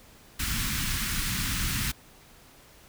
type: band-stop noise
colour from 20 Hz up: pink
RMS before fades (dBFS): -29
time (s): 0.39-1.92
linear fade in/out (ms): 10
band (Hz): 240 to 1300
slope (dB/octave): 24
effects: pink hiss -54 dBFS RMS until 2.88 s